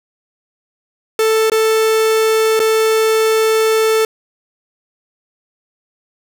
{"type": "tone with dropouts", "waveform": "45% pulse", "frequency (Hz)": 441.3, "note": "A4", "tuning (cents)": 5, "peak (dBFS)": -11, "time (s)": [1.19, 4.05], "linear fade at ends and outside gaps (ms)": 2, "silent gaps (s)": [[1.499, 1.518], [2.594, 2.6]], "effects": []}